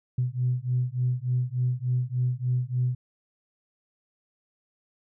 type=beating tone pair; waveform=sine; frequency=123.47 / 126.87 Hz; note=B2 / B2; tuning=0 / +47 cents; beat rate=3.4 Hz; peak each=-26 dBFS; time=0.18-2.95 s; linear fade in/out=5 ms; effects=tanh soft clip ceiling -16 dBFS